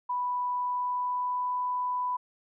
sine tone with pitch glide, 987.8 to 994.1 Hz, B5 to B5, 0 to +11 cents, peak -27 dBFS, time 0.09-2.17 s, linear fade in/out 10 ms, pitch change +11 cents, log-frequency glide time 0.5-1.55 s, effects none

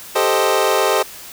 25% pulse chord, A half-diminished seventh, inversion third, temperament equal, 392 / 440 / 523.3 / 622.3 Hz, G4 / A4 / C5 / Eb5, 0 / 0 / 0 / 0 cents, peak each -16 dBFS, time 0.15-1.03 s, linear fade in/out 10 ms, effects white hiss -36 dBFS RMS until 1.32 s

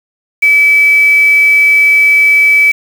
sine tone with quantisation, 2298 Hz, D7, 38 cents flat, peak -4 dBFS, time 0.42-2.72 s, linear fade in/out 10 ms, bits 4, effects none

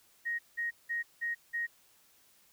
sine tone bursts, 1874 Hz, A#6, 9 cents sharp, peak -31 dBFS, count 5, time 0.25-1.67 s, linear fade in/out 20 ms, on 140 ms, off 180 ms, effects white hiss -65 dBFS RMS until 2.52 s

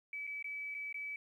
sine tone with dropouts, 2294 Hz, D7, 41 cents flat, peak -39 dBFS, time 0.13-1.16 s, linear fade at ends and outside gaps 2 ms, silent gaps 0.269-0.274 / 0.426-0.443 / 0.744-0.748 / 0.927-0.943 s, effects 12-bit

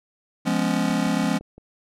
square chord, C# dominant seventh, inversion first, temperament just, 173.24 / 207.9 / 249.5 / 277.2 Hz, E#3 / G#3 / B3 / C#4, -14 / +2 / +18 / 0 cents, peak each -27 / -26 / -27 / -27 dBFS, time 0.45-1.39 s, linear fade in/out 20 ms
click train, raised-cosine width 2 ms, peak -30 dBFS, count 5, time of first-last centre 0.9-1.58 s, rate 5.88 Hz
effects low-pass 10000 Hz 12 dB/octave

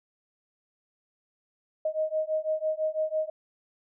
sine beating tone pair, 622.3 / 628.3 Hz, D#5 / D#5, 0 / +17 cents, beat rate 6 Hz, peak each -29 dBFS, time 1.85-3.3 s, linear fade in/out 5 ms, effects none

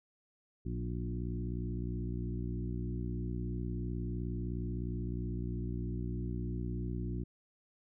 harmonic tone with a mistuned harmonic, 59.7 Hz, A#1, 42 cents sharp, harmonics 1 / 2 / 3 / 4 / 5 / 6, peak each -38 / -39 / -42 / -46 / -45 / -47 dBFS, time 0.65-7.24 s, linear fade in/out 10 ms, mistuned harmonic 3, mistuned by +32 cents, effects none

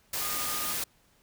sine tone in noise, 1223 Hz, D#6, 30 cents flat, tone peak -38 dBFS, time 0.21-0.73 s, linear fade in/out 5 ms, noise white, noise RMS -32 dBFS, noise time 0.13-0.84 s, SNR -9 dB, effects pink hiss -65 dBFS RMS until 1.22 s

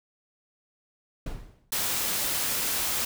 brown noise with exponential decay, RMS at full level -29 dBFS, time 1.26-1.71 s, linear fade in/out 5 ms, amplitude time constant 96 ms
white noise, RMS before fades -28 dBFS, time 1.72-3.05 s, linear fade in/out 5 ms
effects none

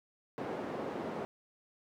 white band-pass noise, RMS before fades -39 dBFS, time 0.38-1.25 s, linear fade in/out 0 ms, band 190 to 620 Hz, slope 12 dB/octave, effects none

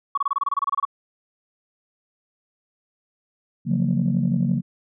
sine tone bursts, 1122 Hz, C#6, 21 cents sharp, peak -18 dBFS, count 14, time 0.15-0.852 s, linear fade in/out 5 ms, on 26 ms, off 26 ms
sine chord, Gb major seventh, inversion second, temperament just, 138.75 / 173.43 / 185 / 231.2 Hz, Db3 / F3 / Gb3 / Bb3, +2 / -12 / 0 / -14 cents, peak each -23 dBFS, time 3.65-4.62 s, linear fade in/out 50 ms
effects tanh soft clip ceiling -11 dBFS

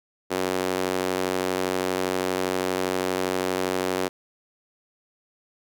sawtooth tone with high-pass filter, 92.5 Hz, F#2, in tune, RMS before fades -26 dBFS, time 0.3-4.09 s, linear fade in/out 20 ms, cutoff 370 Hz, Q 1.5, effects none

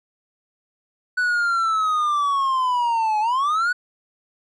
triangle linear two-way sweep, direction down then up, 1492 to 839 to 1492 Hz, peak -16 dBFS, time 1.17-3.73 s, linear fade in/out 10 ms, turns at 3.2 s, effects resampled to 24000 Hz

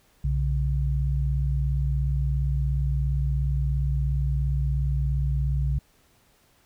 sine tone pair together, 61.5 / 138.59 Hz, B1 / C#3, -7 / 0 cents, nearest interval octave + major second, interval 1407 cents, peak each -23 / -26 dBFS, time 0.24-5.79 s, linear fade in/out 5 ms, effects pink hiss -62 dBFS RMS until 6.65 s

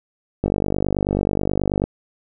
click train, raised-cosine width 2 ms, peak -6 dBFS, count 70, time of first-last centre 0.44-1.84 s, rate 49.3 Hz, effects none

